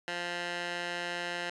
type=tone with band-pass filter; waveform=15% pulse; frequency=174.61 Hz; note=F3; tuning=in tune; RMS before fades=-36 dBFS; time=0.08-1.5 s; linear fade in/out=0 ms; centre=2200 Hz; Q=0.94; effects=resampled to 24000 Hz